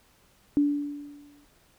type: tone with exponential decay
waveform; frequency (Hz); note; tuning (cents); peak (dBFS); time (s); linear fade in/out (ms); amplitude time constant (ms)
sine; 289.5; D4; -25; -17; 0.57-1.45; 0; 190
effects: pink hiss -62 dBFS RMS until 1.78 s